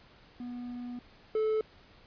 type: tone pair in turn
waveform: triangle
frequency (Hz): 244.2 / 435.1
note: B3 / A4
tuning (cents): -19 / -19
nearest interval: minor seventh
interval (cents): 1000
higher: second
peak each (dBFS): -35 / -24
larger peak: second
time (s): 0.4-0.99 / 1.35-1.61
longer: first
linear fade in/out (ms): 2
effects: pink hiss -58 dBFS RMS until 2.06 s + resampled to 11025 Hz